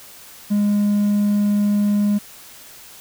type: tone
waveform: triangle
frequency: 205.8 Hz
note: G#3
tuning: 16 cents flat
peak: -12 dBFS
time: 0.5-2.19 s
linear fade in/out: 20 ms
effects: tanh soft clip ceiling -8 dBFS + white hiss -42 dBFS RMS until 3 s